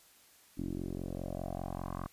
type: tone with low-pass filter sweep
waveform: 10% pulse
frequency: 45 Hz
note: F#1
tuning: 47 cents flat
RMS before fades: -39 dBFS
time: 0.57-2.08 s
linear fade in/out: 20 ms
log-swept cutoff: 290 to 1200 Hz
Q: 3.6
effects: white hiss -62 dBFS RMS until 2.12 s + resampled to 32000 Hz